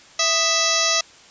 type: harmonic tone with a mistuned harmonic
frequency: 659.3 Hz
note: E5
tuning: in tune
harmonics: 1 / 2 / 3 / 4 / 5 / 6 / 7 / 8 / 9 / 10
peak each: -27 / -26 / -27 / -27 / -29 / -25 / -28 / -24 / -24 / -27 dBFS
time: 0.19-1.01 s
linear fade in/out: 5 ms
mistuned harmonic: 2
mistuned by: -100 cents
effects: white hiss -47 dBFS RMS until 1.3 s + resampled to 16000 Hz